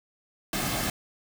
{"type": "noise with comb filter", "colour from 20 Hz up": "pink", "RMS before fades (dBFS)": -29, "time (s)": [0.53, 0.9], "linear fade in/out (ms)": 2, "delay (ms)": 2.1, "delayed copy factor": -0.5, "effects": []}